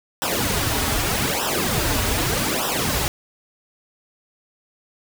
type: noise with flanger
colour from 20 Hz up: pink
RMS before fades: -22 dBFS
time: 0.22-3.08 s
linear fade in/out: 0 ms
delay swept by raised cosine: 0.45 to 5.85 ms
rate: 0.82 Hz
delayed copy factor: -0.95
effects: none